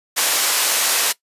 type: band-pass noise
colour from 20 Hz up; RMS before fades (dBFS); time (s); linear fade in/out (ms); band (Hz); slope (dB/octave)
white; -18; 0.16-1.13; 20; 480 to 12000; 12
effects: noise-tail reverb RT60 0.1 s tail -19 dB re dry + resampled to 32000 Hz